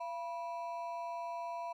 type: ring-modulated tone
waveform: triangle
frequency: 830.6 Hz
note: G#5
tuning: in tune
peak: -33 dBFS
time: 0-1.73 s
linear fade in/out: 10 ms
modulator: 147 Hz
effects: none